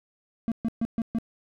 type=tone bursts; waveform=triangle; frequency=228.2 Hz; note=A#3; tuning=37 cents flat; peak=-21 dBFS; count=5; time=0.48-1.185 s; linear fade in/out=0 ms; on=37 ms; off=130 ms; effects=none